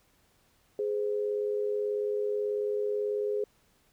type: tone pair together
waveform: sine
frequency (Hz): 416.7 / 515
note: G#4 / C5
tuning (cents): +6 / -28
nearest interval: major third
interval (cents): 366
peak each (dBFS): -28 / -35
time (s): 0.79-3.44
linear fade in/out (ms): 2
effects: pink hiss -67 dBFS RMS until 3.92 s